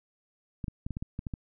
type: clicks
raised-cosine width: 5 ms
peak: -22 dBFS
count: 9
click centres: 0.642 / 0.682 / 0.865 / 0.907 / 0.969 / 1.025 / 1.191 / 1.268 / 1.338 s
effects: none